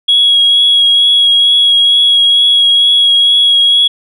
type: tone with vibrato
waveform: sine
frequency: 3322 Hz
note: G#7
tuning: in tune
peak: -4 dBFS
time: 0.08-3.88 s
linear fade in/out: 10 ms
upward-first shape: triangle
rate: 2.2 Hz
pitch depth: 17 cents each way
effects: tanh soft clip ceiling -1 dBFS